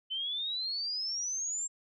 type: exponential sweep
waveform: sine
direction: up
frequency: 3035 to 7520 Hz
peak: -32 dBFS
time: 0.1-1.68 s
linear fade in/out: 20 ms
effects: none